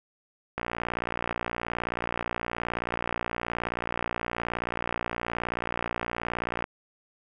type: click train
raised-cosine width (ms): 0.5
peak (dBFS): -14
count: 358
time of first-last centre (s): 0.58-6.641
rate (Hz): 58.9
effects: none